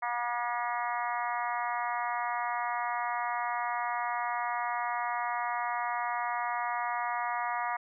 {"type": "harmonic tone", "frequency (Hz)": 240, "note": "B3", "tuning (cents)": -49, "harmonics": [3, 4, 5, 6, 7, 8, 9], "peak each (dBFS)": [-35, -34, -36, -43, -43, -40, -43], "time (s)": [0.02, 7.77], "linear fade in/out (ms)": 10, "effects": []}